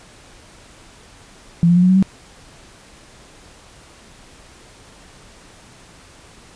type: tone with pitch steps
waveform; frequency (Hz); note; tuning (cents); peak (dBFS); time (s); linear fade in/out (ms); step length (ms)
sine; 170 / 174.17 / 178.45 / 182.83 / 187.32 / 191.92; F3 / F3 / F3 / F#3 / F#3 / G3; -46 / -4 / +38 / -20 / +22 / -36; -9; 1.63-2.026; 0; 66
effects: pink hiss -45 dBFS RMS until 6.55 s + resampled to 22050 Hz